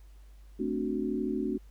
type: chord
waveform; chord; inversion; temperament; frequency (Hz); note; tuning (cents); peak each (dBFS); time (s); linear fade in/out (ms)
sine; D dominant seventh; second; equal; 220 / 261.6 / 293.7 / 370; A3 / C4 / D4 / F#4; 0 / 0 / 0 / 0; -34; 0.59-1.58; 10
effects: added 50 Hz sine -49 dBFS peak until 1.7 s + pink hiss -67 dBFS RMS until 1.7 s